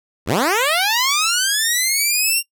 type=linear sweep; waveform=10% pulse; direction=up; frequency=57.8 to 2794 Hz; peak=-7 dBFS; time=0.26-2.43 s; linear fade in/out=50 ms; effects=noise-tail reverb RT60 0.1 s tail -22 dB re dry